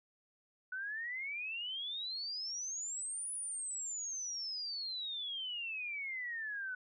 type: exponential two-way sweep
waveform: sine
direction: up then down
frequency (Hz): 1480 to 9970 to 1480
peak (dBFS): -38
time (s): 0.72-6.75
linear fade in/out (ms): 5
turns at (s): 3.32
effects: none